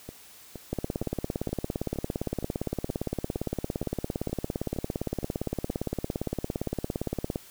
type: two click trains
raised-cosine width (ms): 2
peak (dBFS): -15 / -24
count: 117 / 13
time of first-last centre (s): 0.73-7.359 / 0.09-5.697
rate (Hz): 17.5 / 2.14
effects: white hiss -51 dBFS RMS until 7.5 s